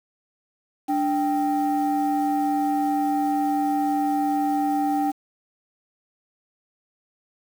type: tone pair together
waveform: sine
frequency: 293.7 / 784 Hz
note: D4 / G5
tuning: 0 / 0 cents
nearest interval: octave + perfect fourth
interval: 1700 cents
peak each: -21 dBFS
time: 0.88-5.12 s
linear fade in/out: 20 ms
effects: tanh soft clip ceiling -16 dBFS + 7-bit